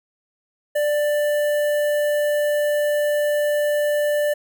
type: tone with notch filter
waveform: square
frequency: 590 Hz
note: D5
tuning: 8 cents sharp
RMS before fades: -20 dBFS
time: 0.75-4.34 s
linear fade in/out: 10 ms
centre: 4800 Hz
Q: 0.51
effects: none